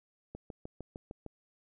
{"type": "click train", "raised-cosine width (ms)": 2, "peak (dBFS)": -29, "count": 7, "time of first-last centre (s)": [0.35, 1.263], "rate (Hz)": 6.57, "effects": []}